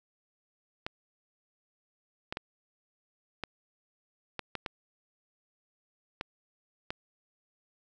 clicks, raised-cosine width 0.3 ms, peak -18 dBFS, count 9, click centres 0.865 / 2.325 / 2.371 / 3.437 / 4.393 / 4.553 / 4.662 / 6.211 / 6.905 s, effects none

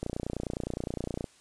click train, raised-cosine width 2 ms, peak -19 dBFS, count 37, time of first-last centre 0.03-1.242 s, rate 29.7 Hz, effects white hiss -60 dBFS RMS until 1.4 s + resampled to 22050 Hz

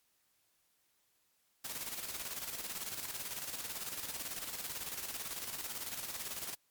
white noise with tremolo, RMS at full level -40 dBFS, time 1.64-6.55 s, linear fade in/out 10 ms, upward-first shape square, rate 18 Hz, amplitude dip 50%, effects white hiss -75 dBFS RMS until 6.7 s + MP3 96 kbps

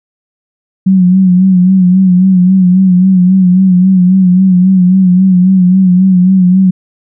sine tone with vibrato, 185 Hz, F#3, in tune, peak -3 dBFS, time 0.86-6.71 s, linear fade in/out 10 ms, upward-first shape sine, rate 3.7 Hz, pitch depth 59 cents each way, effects none

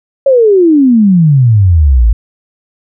sine exponential sweep, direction down, 561 to 51.5 Hz, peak -3 dBFS, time 0.26-2.13 s, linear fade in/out 5 ms, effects none

